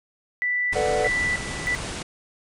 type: tone with tremolo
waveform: sine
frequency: 1975.5 Hz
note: B6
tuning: in tune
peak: -21 dBFS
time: 0.42-1.75 s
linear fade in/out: 0 ms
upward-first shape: square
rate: 1.6 Hz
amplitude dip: 80%
type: low-pass noise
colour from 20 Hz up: pink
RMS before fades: -32 dBFS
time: 0.72-2.03 s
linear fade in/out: 10 ms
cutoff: 10000 Hz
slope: 96 dB/octave
type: chord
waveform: triangle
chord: B minor seventh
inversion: third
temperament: equal with one note detuned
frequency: 440 / 493.9 / 591.1 / 740 Hz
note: A4 / B4 / D5 / F#5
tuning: 0 / 0 / +11 / 0 cents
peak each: -24 dBFS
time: 0.75-1.08 s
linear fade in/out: 10 ms
effects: none